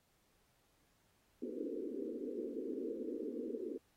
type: band-pass noise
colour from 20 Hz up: white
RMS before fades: -42 dBFS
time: 1.42-3.78 s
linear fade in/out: 10 ms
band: 230 to 490 Hz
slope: 96 dB/octave
effects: pink hiss -75 dBFS RMS until 3.96 s + AAC 48 kbps